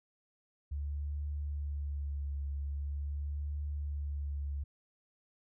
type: tone with vibrato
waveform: sine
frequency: 71.8 Hz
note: D2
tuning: 39 cents flat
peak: -34 dBFS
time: 0.71-4.64 s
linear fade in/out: 10 ms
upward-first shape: triangle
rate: 0.43 Hz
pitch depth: 35 cents each way
effects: none